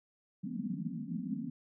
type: band-pass noise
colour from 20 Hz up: pink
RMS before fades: -38 dBFS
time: 0.43-1.5 s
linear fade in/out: 10 ms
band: 160 to 270 Hz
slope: 96 dB/octave
effects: none